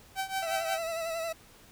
sawtooth tone with tremolo, 770 Hz, G5, 31 cents flat, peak -24 dBFS, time 0.15-0.79 s, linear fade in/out 50 ms, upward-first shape triangle, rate 5.6 Hz, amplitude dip 90%
40% pulse tone with vibrato, 659.3 Hz, E5, in tune, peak -31 dBFS, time 0.42-1.33 s, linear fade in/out 10 ms, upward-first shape sine, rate 11 Hz, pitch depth 38 cents each way
effects pink hiss -56 dBFS RMS until 1.71 s

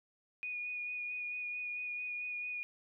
sine tone with vibrato, 2460 Hz, D#7, 20 cents flat, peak -37 dBFS, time 0.43-2.63 s, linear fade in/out 0 ms, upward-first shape sine, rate 4.5 Hz, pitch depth 16 cents each way, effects none

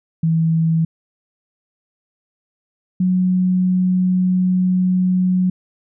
sine tone pair in turn, 162.8 / 183.43 Hz, E3 / F#3, -21 / -15 cents, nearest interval major second, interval 206 cents, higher second, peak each -13 dBFS, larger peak neither, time 0.23-0.85 / 3-5.5 s, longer second, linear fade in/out 5 ms, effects none

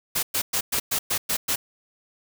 white noise bursts, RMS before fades -24 dBFS, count 8, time 0.15-1.56 s, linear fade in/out 10 ms, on 80 ms, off 110 ms, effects none

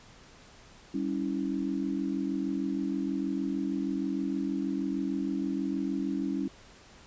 sine chord, C# diminished, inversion second, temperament equal with one note detuned, 196 / 277.2 / 323.6 Hz, G3 / C#4 / E4, 0 / 0 / -32 cents, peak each -34 / -31 / -34 dBFS, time 0.94-6.48 s, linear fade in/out 5 ms, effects pink hiss -54 dBFS RMS until 7.06 s + resampled to 16000 Hz

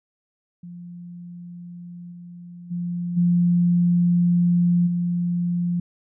sine tone with level steps, 174.61 Hz, F3, in tune, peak -35 / -37 / -24 / -15 / -20 dBFS, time 0.63-5.8 s, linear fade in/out 5 ms, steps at 2.11 / 2.7 / 3.16 / 4.86 s, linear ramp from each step 20 ms, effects none

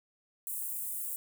white high-pass noise, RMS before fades -37 dBFS, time 0.47-1.16 s, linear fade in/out 0 ms, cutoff 8100 Hz, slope 48 dB/octave, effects none

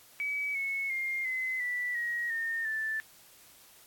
sine tone with pitch steps, 2281 / 2198 / 2118 / 2042 / 1967.5 / 1896.1 / 1827.2 / 1760.9 Hz, C#7 / C#7 / C7 / C7 / B6 / A#6 / A#6 / A6, +49 / -15 / +21 / -43 / -7 / +29 / -35 / +1 cents, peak -30 dBFS, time 0.2-3 s, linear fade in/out 0 ms, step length 350 ms, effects white hiss -57 dBFS RMS until 3.86 s + AAC 64 kbps

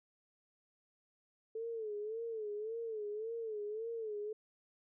sine tone with vibrato, 437.8 Hz, A4, 9 cents flat, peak -38 dBFS, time 1.55-4.33 s, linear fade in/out 5 ms, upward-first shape sine, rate 1.8 Hz, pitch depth 100 cents each way, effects none

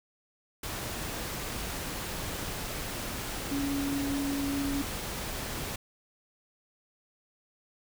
sine tone in noise, 280 Hz, C#4, 18 cents sharp, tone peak -29 dBFS, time 3.51-4.82 s, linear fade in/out 5 ms, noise pink, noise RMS -36 dBFS, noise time 0.63-5.76 s, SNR +4 dB, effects none

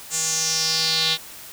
square tone with band-pass filter sweep, 160.8 Hz, E3, 43 cents flat, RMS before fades -22 dBFS, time 0.1-1.18 s, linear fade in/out 50 ms, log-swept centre 7500 to 3700 Hz, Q 4.4, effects white hiss -40 dBFS RMS until 1.52 s

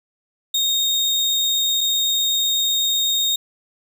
35% pulse tone pair in turn, 3708 / 3708 Hz, A#7 / A#7, -10 / -10 cents, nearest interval unison, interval 0 cents, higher neither, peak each -15 dBFS, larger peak neither, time 0.54-1.81 / 1.81-3.36 s, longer second, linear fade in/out 5 ms, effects none

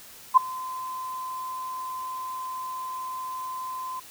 sine tone with ADSR envelope, 1029 Hz, C6, 29 cents flat, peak -8 dBFS, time 0.34-4 s, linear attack 31 ms, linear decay 7 ms, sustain -23 dB, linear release 8 ms, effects white hiss -47 dBFS RMS until 4.1 s

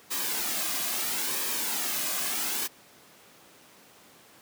white noise with flanger, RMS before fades -30 dBFS, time 0.1-2.68 s, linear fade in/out 20 ms, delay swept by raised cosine 1.4 to 2.23 ms, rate 0.75 Hz, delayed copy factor -0.5, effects pink hiss -54 dBFS RMS until 4.41 s + high-pass 200 Hz 12 dB/octave

